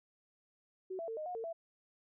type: tone with pitch steps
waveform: sine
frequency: 375 / 666 / 450.5 / 616 / 720 / 452.3 / 665 Hz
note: F#4 / E5 / A4 / D#5 / F#5 / A4 / E5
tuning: +23 / +18 / +41 / -17 / -47 / +48 / +15 cents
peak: -38 dBFS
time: 0.9-1.53 s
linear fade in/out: 10 ms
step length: 90 ms
effects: none